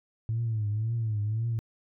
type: tone with vibrato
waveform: sine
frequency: 110 Hz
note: A2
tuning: in tune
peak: -25 dBFS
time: 0.29-1.59 s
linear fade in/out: 0 ms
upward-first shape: triangle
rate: 1.9 Hz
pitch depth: 120 cents each way
effects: tanh soft clip ceiling -22 dBFS

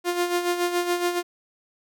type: tone with tremolo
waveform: sawtooth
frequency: 351.5 Hz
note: F4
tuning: 11 cents sharp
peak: -16 dBFS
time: 0.04-1.23 s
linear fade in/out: 50 ms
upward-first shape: sine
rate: 7.1 Hz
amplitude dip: 60%
effects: none

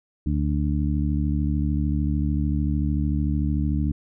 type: harmonic tone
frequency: 73.42 Hz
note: D2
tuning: in tune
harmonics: 1 / 2 / 3 / 4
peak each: -23 / -26 / -28 / -29 dBFS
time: 0.26-3.92 s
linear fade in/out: 5 ms
effects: none

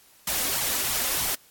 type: noise with flanger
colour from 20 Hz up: white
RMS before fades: -26 dBFS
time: 0.27-1.35 s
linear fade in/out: 5 ms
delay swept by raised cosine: 0.92 to 4.02 ms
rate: 3.1 Hz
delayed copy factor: +0.55
effects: white hiss -56 dBFS RMS until 1.5 s + AAC 64 kbps

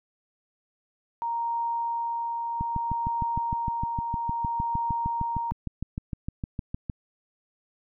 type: tone with tremolo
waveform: sine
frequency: 932.3 Hz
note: A#5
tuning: in tune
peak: -25 dBFS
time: 1.22-5.51 s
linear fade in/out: 0 ms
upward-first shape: triangle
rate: 0.62 Hz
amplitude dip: 30%
type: click train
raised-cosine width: 5 ms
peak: -18 dBFS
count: 29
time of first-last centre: 2.61-6.898 s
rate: 6.53 Hz
effects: none

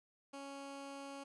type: tone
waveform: 15% pulse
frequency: 277.2 Hz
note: C#4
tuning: in tune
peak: -40 dBFS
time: 0.33-1.24 s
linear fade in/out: 10 ms
effects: resampled to 24000 Hz

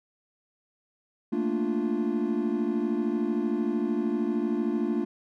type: chord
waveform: triangle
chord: Bb major seventh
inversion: third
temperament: equal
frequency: 220 / 233.1 / 293.7 / 349.2 Hz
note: A3 / Bb3 / D4 / F4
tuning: 0 / 0 / 0 / 0 cents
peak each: -28 dBFS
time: 1.32-5.05 s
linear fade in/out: 10 ms
effects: tanh soft clip ceiling -14 dBFS

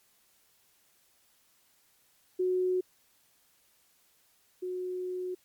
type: tone pair in turn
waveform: sine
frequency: 367.2 / 365.4 Hz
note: F#4 / F#4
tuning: -13 / -22 cents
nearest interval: unison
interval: 9 cents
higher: first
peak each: -25 / -32 dBFS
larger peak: first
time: 2.39-2.81 / 4.62-5.35 s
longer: second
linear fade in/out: 10 ms
effects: white hiss -67 dBFS RMS until 5.44 s + MP3 96 kbps

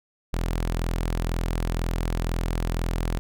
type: tone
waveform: sawtooth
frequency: 42.03 Hz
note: E1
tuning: 34 cents sharp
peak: -20 dBFS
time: 0.33-3.19 s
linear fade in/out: 0 ms
effects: none

